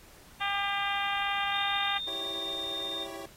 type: harmonic tone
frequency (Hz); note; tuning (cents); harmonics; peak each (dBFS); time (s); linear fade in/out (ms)
400; G4; +35; 2 / 3 / 4 / 5 / 6 / 7 / 8 / 9; -33 / -35 / -36 / -37 / -38 / -38 / -39 / -40; 0.4-1.99; 20
type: tone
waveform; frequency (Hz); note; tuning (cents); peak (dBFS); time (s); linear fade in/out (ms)
sine; 3645; A#7; -40; -33; 1.5-3.07; 50
type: chord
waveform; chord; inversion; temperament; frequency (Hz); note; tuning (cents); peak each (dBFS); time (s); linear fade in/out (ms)
25% pulse; C# diminished; first; equal; 329.6 / 392 / 554.4; E4 / G4 / C#5; 0 / 0 / 0; -40; 2.07-3.26; 5
effects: pink hiss -55 dBFS RMS until 3.36 s + AAC 48 kbps